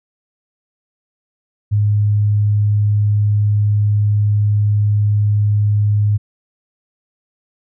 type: tone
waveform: sine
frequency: 104.1 Hz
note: G#2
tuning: 5 cents sharp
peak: -11 dBFS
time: 1.71-6.18 s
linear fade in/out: 20 ms
effects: none